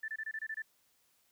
sine tone bursts, 1764 Hz, A6, 4 cents sharp, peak -36 dBFS, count 8, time 0.03-0.621 s, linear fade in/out 5 ms, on 52 ms, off 25 ms, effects white hiss -72 dBFS RMS until 1.31 s

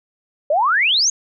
sine exponential sweep, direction up, 562 to 6810 Hz, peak -13 dBFS, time 0.5-1.1 s, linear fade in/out 5 ms, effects none

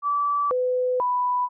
sine tone with pitch steps, 1156 / 503 / 990 Hz, D6 / B4 / B5, -28 / +32 / +4 cents, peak -20 dBFS, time 0.02-1.49 s, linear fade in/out 50 ms, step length 490 ms, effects none

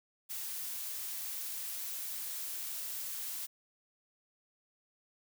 blue noise, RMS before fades -40 dBFS, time 0.29-3.47 s, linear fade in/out 20 ms, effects none

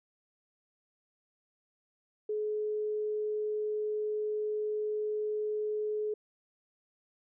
sine tone, 424.9 Hz, G#4, 40 cents sharp, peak -30 dBFS, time 2.29-6.14 s, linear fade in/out 5 ms, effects none

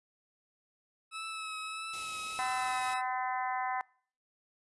20% pulse tone with vibrato, 1298 Hz, E6, 27 cents flat, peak -33 dBFS, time 1.11-3.02 s, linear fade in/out 50 ms, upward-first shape triangle, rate 1.6 Hz, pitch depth 29 cents each way
white band-stop noise, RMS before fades -45 dBFS, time 1.93-2.94 s, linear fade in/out 5 ms, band 1000 to 2100 Hz, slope 48 dB/octave
harmonic tone, 254.5 Hz, C4, 48 cents flat, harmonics 3 / 4 / 5 / 6 / 7 / 8, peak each -34 / -36 / -44 / -45 / -43 / -43 dBFS, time 2.39-3.81 s, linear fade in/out 0 ms
effects noise-tail reverb RT60 0.5 s tail -24 dB re dry + resampled to 24000 Hz

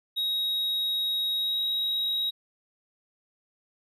triangle tone with pitch glide, 3792 to 3814 Hz, A#7 to A#7, +29 to +39 cents, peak -24 dBFS, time 0.16-2.31 s, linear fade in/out 20 ms, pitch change +10 cents, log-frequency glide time 1.35-1.61 s, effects none

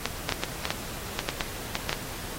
clicks, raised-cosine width 0.2 ms, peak -8 dBFS, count 12, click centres 0.056 / 0.292 / 0.323 / 0.436 / 0.654 / 0.705 / 1.191 / 1.289 / 1.408 / 1.754 / 1.894 / 1.929 s, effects pink hiss -38 dBFS RMS until 2.38 s + AAC 48 kbps

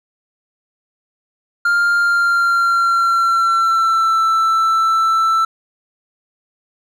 triangle tone with pitch glide, 1400 to 1328.3 Hz, F6 to E6, +4 to +13 cents, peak -10 dBFS, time 1.65-5.45 s, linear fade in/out 5 ms, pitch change -91 cents, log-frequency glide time 1.99-4.23 s, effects none

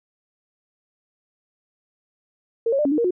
sine tone with pitch steps, 458.8 / 548 / 598 / 276.5 / 303.6 / 469.6 / 361.4 Hz, A#4 / C#5 / D5 / C#4 / D#4 / A#4 / F#4, -28 / -20 / +31 / -4 / -42 / +13 / -41 cents, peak -17 dBFS, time 2.66-3.108 s, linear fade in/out 5 ms, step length 64 ms, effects none

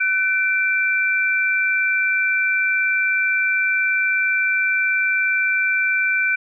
sine tone pair together, 1508.1 / 2349 Hz, F#6 / D7, +33 / 0 cents, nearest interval minor sixth, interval 767 cents, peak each -19 dBFS, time 0-6.36 s, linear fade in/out 10 ms, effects none

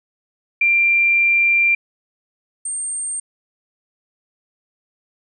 sine tone pair in turn, 2373 / 8674 Hz, D7 / C#9, +17 / -39 cents, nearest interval octave + minor seventh, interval 2244 cents, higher second, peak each -12 / -22 dBFS, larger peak first, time 0.61-1.75 / 2.65-3.2 s, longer first, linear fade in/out 5 ms, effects none

